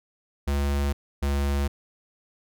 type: tone pair in turn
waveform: square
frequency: 70.7 / 70.38 Hz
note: C#2 / C#2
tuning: +35 / +27 cents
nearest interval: unison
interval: 8 cents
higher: first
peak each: -23 dBFS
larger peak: neither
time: 0.47-0.93 / 1.22-1.68 s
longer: neither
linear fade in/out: 10 ms
effects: none